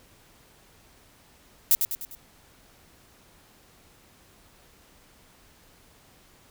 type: noise with echo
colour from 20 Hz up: violet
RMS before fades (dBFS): -18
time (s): 1.71-1.75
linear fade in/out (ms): 0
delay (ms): 100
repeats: 4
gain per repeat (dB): -6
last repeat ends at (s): 2.15
effects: pink hiss -57 dBFS RMS until 6.5 s